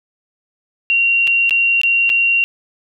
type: tone with dropouts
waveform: sine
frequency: 2755 Hz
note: F7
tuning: 24 cents flat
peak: -11 dBFS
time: 0.9-2.44 s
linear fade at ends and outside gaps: 0 ms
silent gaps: 1.272-1.276 / 1.495-1.508 / 1.815-1.834 / 2.094-2.1 s
effects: none